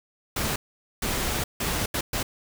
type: noise bursts at uneven times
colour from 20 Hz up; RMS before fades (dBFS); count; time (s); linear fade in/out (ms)
pink; -27; 5; 0.36-0.56 / 1.02-1.44 / 1.6-1.86 / 1.94-2.01 / 2.13-2.23; 5
effects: none